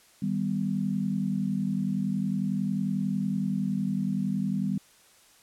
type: chord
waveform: sine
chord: Eb augmented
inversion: none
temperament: equal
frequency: 155.56 / 196 / 246.9 Hz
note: Eb3 / G3 / B3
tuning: 0 / 0 / 0 cents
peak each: -33 / -27 / -32 dBFS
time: 0.22-4.78 s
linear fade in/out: 5 ms
effects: white hiss -58 dBFS RMS until 5.42 s + low-pass 11000 Hz 12 dB/octave